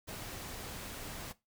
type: noise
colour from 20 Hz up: pink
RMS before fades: -44 dBFS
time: 0.07-1.33 s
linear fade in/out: 20 ms
effects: noise-tail reverb RT60 0.2 s tail -17 dB re dry